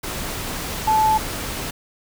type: tone in noise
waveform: sine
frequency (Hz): 870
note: A5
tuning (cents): -20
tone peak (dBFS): -14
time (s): 0.87-1.18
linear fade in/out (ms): 10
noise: pink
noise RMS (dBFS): -28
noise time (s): 0.03-1.71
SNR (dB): +11
effects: none